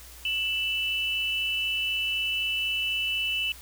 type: tone pair together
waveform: sine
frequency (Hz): 2648 / 2972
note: E7 / F#7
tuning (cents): +7 / +7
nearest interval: major second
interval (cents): 200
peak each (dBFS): -28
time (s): 0.25-3.52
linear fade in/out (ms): 2
effects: added 60 Hz sine -48 dBFS peak until 3.61 s + white hiss -48 dBFS RMS until 3.61 s